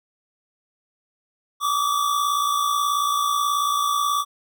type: tone pair together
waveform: square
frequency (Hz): 1151 / 1209.4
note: D6 / D#6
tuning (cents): -35 / -50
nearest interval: minor second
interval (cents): 85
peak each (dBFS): -21 / -28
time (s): 1.6-4.25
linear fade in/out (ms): 50
effects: none